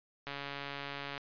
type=click train; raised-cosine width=0.3 ms; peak=-24 dBFS; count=129; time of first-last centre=0.27-1.178 s; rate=141 Hz; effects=resampled to 11025 Hz